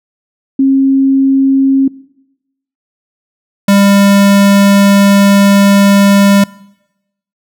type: tone pair in turn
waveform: sine / square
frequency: 270 / 199.5 Hz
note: C#4 / G3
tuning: -45 / +31 cents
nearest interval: perfect fourth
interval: 524 cents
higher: first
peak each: -5 dBFS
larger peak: neither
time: 0.59-1.88 / 3.68-6.44 s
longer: second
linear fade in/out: 5 ms
effects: noise-tail reverb RT60 0.9 s tail -22 dB re dry